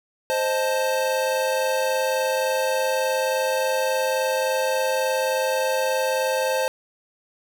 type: chord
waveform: square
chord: A diminished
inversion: first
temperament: equal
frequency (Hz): 523.3 / 622.3 / 880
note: C5 / Eb5 / A5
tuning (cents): 0 / 0 / 0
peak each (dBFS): -23 / -29 / -28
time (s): 0.3-6.68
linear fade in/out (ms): 0
effects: none